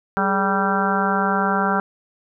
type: harmonic tone with a mistuned harmonic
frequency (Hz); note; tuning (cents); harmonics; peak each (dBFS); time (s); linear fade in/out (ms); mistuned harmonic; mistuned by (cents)
195; G3; -9; 1 / 2 / 3 / 4 / 5 / 6 / 7 / 8; -23 / -27 / -29 / -24 / -26 / -29 / -23 / -27; 0.17-1.8; 0; 2; +110
effects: none